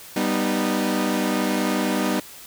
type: chord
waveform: sawtooth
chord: G augmented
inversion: none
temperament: equal with one note detuned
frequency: 196 / 246.9 / 307.9 Hz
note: G3 / B3 / D#4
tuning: 0 / 0 / -18 cents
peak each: -21 dBFS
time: 0.16-2.2 s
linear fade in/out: 5 ms
effects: white hiss -42 dBFS RMS until 2.46 s